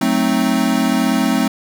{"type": "chord", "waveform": "square", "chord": "F# diminished seventh", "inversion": "none", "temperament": "equal", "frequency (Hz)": [185, 220, 261.6, 311.1], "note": ["F#3", "A3", "C4", "Eb4"], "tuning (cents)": [0, 0, 0, 0], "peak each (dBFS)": [-23, -19, -18, -23], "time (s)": [0.01, 1.48], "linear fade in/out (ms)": 5, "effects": []}